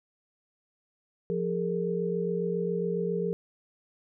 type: tone cluster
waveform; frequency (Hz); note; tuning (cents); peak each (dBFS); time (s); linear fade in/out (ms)
sine; 176.3 / 410.4 / 457.7; F3 / G#4 / A#4; +17 / -21 / -32; -31; 1.3-3.33; 0
effects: none